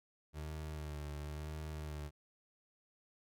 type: tone with vibrato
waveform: 30% pulse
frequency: 75.4 Hz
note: D2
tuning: 46 cents sharp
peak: -39 dBFS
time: 0.33-2.11 s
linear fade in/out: 50 ms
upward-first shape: sine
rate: 0.96 Hz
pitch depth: 45 cents each way
effects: none